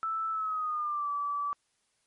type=tone with pitch glide; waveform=sine; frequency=1318.5 to 1154.5 Hz; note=E6 to D6; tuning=0 to -30 cents; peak=-29 dBFS; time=0.03-1.53 s; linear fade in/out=0 ms; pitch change=-230 cents; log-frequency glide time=0.31-1.1 s; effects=white hiss -74 dBFS RMS until 2.06 s + MP3 48 kbps